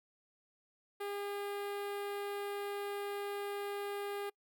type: tone with notch filter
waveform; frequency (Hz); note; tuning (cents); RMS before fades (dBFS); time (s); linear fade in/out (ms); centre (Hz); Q
sawtooth; 404.9; G#4; -44; -40; 1-4.3; 10; 6100; 0.88
effects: noise-tail reverb RT60 0.1 s tail -26 dB re dry